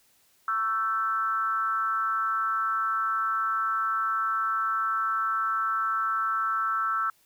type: tone with frequency modulation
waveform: sine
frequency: 1330 Hz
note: E6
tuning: 15 cents sharp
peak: -24 dBFS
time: 0.48-7.1 s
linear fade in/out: 2 ms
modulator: 213 Hz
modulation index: 0.69
effects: white hiss -64 dBFS RMS until 7.25 s